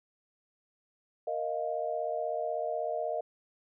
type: chord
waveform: sine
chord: Bb suspended fourth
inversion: none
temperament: equal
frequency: 466.2 / 622.3 / 698.5 Hz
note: Bb4 / Eb5 / F5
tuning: 0 / 0 / 0 cents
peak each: -37 / -33 / -35 dBFS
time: 1.27-3.21 s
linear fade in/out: 5 ms
effects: none